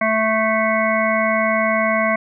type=harmonic tone; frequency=220 Hz; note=A3; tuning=in tune; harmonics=1 / 3 / 5 / 7 / 9 / 10; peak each=-23 / -19 / -22 / -27 / -23 / -24 dBFS; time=0.01-2.16 s; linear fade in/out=5 ms; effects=none